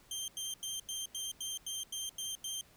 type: tone bursts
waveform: 20% pulse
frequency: 3155 Hz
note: G7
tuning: 10 cents sharp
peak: -32 dBFS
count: 10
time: 0.11-2.611 s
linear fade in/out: 2 ms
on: 170 ms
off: 89 ms
effects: pink hiss -63 dBFS RMS until 2.76 s